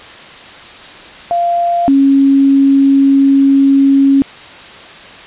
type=tone pair in turn; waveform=sine; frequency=692 / 274.6 Hz; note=F5 / C#4; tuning=-16 / -16 cents; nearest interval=octave + major third; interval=1600 cents; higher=first; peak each=-10 / -5 dBFS; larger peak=second; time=1.31-1.88 / 1.88-4.22 s; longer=second; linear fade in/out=0 ms; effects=white hiss -33 dBFS RMS until 5.26 s + resampled to 8000 Hz